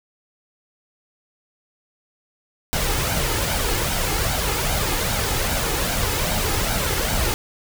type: noise with flanger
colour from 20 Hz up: pink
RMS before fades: -22 dBFS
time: 2.73-7.34 s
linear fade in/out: 0 ms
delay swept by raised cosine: 1.3 to 2.4 ms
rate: 2.5 Hz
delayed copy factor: +0.55
effects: none